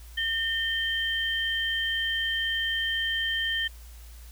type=tone pair together; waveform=sine; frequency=1819 / 3129 Hz; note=A#6 / G7; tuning=-43 / -4 cents; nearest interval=major sixth; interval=939 cents; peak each=-28 dBFS; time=0.17-3.68 s; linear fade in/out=10 ms; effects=added 58 Hz sine -43 dBFS peak until 4.31 s + white hiss -54 dBFS RMS until 4.31 s